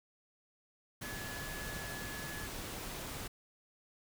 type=tone in noise; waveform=sine; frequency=1703 Hz; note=G#6; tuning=43 cents sharp; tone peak=-46 dBFS; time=1.03-2.47 s; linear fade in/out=10 ms; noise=pink; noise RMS=-43 dBFS; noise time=1.01-3.28 s; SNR=-6 dB; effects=none

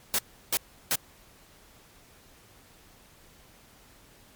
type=noise bursts; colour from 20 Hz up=white; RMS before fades=-25 dBFS; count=3; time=0.14-0.955 s; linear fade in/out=0 ms; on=45 ms; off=340 ms; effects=pink hiss -56 dBFS RMS until 4.35 s + MP3 96 kbps

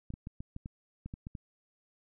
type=clicks; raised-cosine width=5 ms; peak=-28 dBFS; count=10; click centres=0.104 / 0.139 / 0.271 / 0.405 / 0.564 / 0.659 / 1.06 / 1.139 / 1.269 / 1.352 s; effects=none

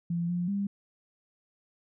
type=tone with pitch steps; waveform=sine; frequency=170.8 / 175.8 / 199.9 Hz; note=F3 / F3 / G3; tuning=-38 / +12 / +34 cents; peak=-27 dBFS; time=0.1-0.67 s; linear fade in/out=5 ms; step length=190 ms; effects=none

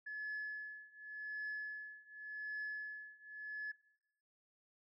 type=tone with tremolo; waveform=sine; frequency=1711 Hz; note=A6; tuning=49 cents flat; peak=-37 dBFS; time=0.06-3.72 s; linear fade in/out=10 ms; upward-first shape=triangle; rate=0.88 Hz; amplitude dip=95%; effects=noise-tail reverb RT60 0.9 s tail -22 dB re dry + tanh soft clip ceiling -37 dBFS

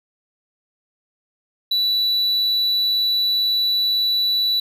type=tone; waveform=triangle; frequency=3951 Hz; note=B7; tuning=in tune; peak=-15 dBFS; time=1.71-4.6 s; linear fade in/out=5 ms; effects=none

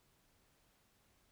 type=silence; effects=pink hiss -73 dBFS RMS until 1.31 s

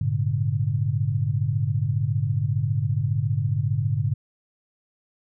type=tone cluster; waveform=sine; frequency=101.2 / 116 / 143 Hz; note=G#2 / A#2 / D3; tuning=-44 / -8 / -46 cents; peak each=-25 dBFS; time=0.01-4.14 s; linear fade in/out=5 ms; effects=none

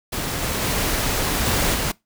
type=noise with level steps; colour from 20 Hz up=pink; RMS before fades=-26 / -24 / -22 / -20 / -23 dBFS; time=0.12-1.92 s; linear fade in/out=10 ms; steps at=0.42 / 0.62 / 1.46 / 1.74 s; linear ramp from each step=5 ms; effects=noise-tail reverb RT60 0.2 s tail -23 dB re dry

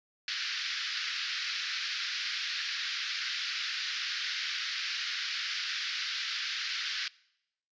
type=band-pass noise; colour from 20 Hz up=white; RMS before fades=-35 dBFS; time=0.28-7.08 s; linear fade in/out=2 ms; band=1400 to 5200 Hz; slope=48 dB/octave; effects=noise-tail reverb RT60 0.8 s tail -23 dB re dry + resampled to 16000 Hz

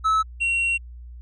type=tone pair in turn; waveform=triangle; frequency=1300 / 2740 Hz; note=E6 / F7; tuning=-24 / -34 cents; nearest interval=octave + minor second; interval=1290 cents; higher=second; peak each=-15 / -18 dBFS; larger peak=first; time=0.04-0.23 / 0.4-0.78 s; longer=second; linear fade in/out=20 ms; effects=added 60 Hz sine -37 dBFS peak until 1.21 s + resampled to 22050 Hz

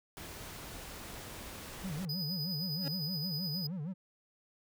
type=noise; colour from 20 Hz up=pink; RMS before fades=-46 dBFS; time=0.17-2.05 s; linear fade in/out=0 ms
type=tone with vibrato; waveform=triangle; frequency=166.9 Hz; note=E3; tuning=22 cents sharp; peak=-34 dBFS; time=1.83-3.94 s; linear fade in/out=20 ms; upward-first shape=sine; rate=6.4 Hz; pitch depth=260 cents each way
type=tone with tremolo; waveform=square; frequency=4978 Hz; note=D#8; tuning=in tune; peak=-36 dBFS; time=2.09-3.67 s; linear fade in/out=5 ms; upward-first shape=sine; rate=9.7 Hz; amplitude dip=30%
type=tone with exponential growth; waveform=25% pulse; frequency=277.2 Hz; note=C#4; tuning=in tune; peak=-32 dBFS; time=2.77-2.88 s; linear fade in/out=2 ms; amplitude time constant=23 ms
effects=none

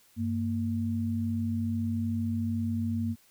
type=tone pair together; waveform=sine; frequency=96.96 / 230.6 Hz; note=G2 / A#3; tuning=-18 / -19 cents; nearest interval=octave + minor third; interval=1499 cents; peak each=-31 / -29 dBFS; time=0.16-3.16 s; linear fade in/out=50 ms; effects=white hiss -62 dBFS RMS until 3.3 s

